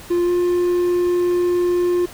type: tone with pitch glide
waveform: triangle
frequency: 349.2 to 353.7 Hz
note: F4 to F4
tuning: 0 to +22 cents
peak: -13 dBFS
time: 0.1-2.06 s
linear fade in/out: 10 ms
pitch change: +22 cents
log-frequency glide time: 0.24-0.3 s
effects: pink hiss -39 dBFS RMS until 2.13 s